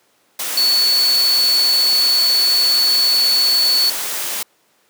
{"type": "tone in noise", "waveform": "sine", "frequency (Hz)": 4435, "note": "C#8", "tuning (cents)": 0, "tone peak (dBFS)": -12, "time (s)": [0.57, 3.9], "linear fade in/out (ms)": 5, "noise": "white", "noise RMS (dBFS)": -23, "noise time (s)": [0.39, 4.43], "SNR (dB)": 8, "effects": ["pink hiss -58 dBFS RMS until 4.89 s", "high-pass 300 Hz 12 dB/octave"]}